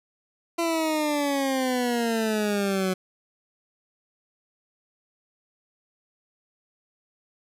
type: exponential sweep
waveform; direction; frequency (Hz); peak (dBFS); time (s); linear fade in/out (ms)
20% pulse; down; 340 to 184.6; -18; 0.58-2.94; 10
effects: resampled to 32000 Hz + 10-bit